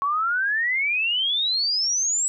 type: exponential sweep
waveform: sine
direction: up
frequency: 1100 to 7870 Hz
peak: -20 dBFS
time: 0.02-2.28 s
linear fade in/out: 0 ms
effects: none